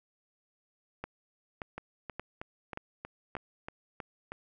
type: two click trains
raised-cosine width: 0.5 ms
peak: -24 / -22 dBFS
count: 9 / 5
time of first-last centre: 1.78-4.32 / 1.04-3.352 s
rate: 3.15 / 1.73 Hz
effects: none